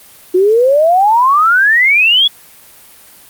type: exponential sweep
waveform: sine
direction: up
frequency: 355.4 to 3440 Hz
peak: -6 dBFS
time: 0.34-2.28 s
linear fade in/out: 10 ms
effects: white hiss -40 dBFS RMS until 3.29 s + Opus 32 kbps